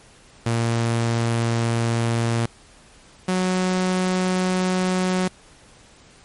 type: tone pair in turn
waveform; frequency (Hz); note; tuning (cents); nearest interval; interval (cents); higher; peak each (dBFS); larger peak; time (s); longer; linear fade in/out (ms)
sawtooth; 116.1 / 184.3; A#2 / F#3; -7 / -7; minor sixth; 800; second; -15; neither; 0.46-2.46 / 3.28-5.28; neither; 5
effects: pink hiss -50 dBFS RMS until 6.24 s + MP3 48 kbps